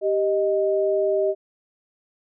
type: tone pair together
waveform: sine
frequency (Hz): 392 / 622.3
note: G4 / D#5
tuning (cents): 0 / 0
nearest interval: minor sixth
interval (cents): 800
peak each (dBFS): -21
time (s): 0.01-1.35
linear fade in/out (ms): 50
effects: none